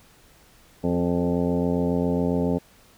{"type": "harmonic tone with a mistuned harmonic", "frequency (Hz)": 87.31, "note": "F2", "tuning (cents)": 0, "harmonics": [1, 2, 3, 4, 5, 6, 7, 9, 10], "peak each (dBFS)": [-32, -25, -25, -35, -28, -31, -33, -39, -40], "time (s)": [0.83, 2.59], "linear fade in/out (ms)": 20, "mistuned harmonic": 4, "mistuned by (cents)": 17, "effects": ["pink hiss -55 dBFS RMS until 2.97 s"]}